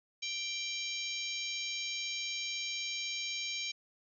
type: harmonic tone with a mistuned harmonic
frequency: 784 Hz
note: G5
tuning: in tune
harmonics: 3 / 4 / 5 / 6 / 7 / 8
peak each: -40 / -42 / -41 / -46 / -45 / -44 dBFS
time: 0.22-3.72 s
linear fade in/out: 10 ms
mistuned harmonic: 8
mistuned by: +74 cents
effects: none